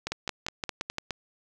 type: two click trains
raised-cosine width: 0.2 ms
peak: -13 / -14 dBFS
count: 6 / 6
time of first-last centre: 0.12-0.984 / 0.07-1.107 s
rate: 5.79 / 4.82 Hz
effects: none